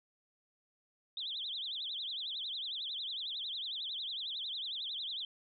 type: tone with vibrato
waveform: sine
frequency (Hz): 3520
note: A7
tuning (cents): 0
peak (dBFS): -37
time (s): 1.17-5.25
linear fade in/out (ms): 2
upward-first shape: triangle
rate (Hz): 11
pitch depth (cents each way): 270
effects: none